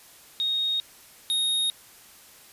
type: tone pair in turn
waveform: sine / square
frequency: 3729 / 3729 Hz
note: A#7 / A#7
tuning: 0 / 0 cents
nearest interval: unison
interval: 0 cents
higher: neither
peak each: -23 dBFS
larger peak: neither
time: 0.4-0.8 / 1.3-1.7 s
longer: neither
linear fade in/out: 0 ms
effects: white hiss -51 dBFS RMS until 2.52 s + resampled to 32000 Hz